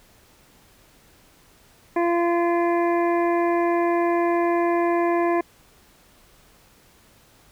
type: harmonic tone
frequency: 343.3 Hz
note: F4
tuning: 30 cents flat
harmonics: 1 / 2 / 3 / 5 / 6 / 7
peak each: -20 / -24 / -27 / -34 / -36 / -40 dBFS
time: 1.96-5.41 s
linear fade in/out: 5 ms
effects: pink hiss -55 dBFS RMS until 7.51 s